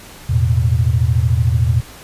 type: chord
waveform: sine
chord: E suspended fourth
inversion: none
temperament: equal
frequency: 82.41 / 110 / 123.47 Hz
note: E2 / A2 / B2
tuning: 0 / 0 / 0 cents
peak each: -16 dBFS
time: 0.29-1.81 s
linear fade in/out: 10 ms
effects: pink hiss -38 dBFS RMS until 2.03 s + resampled to 32000 Hz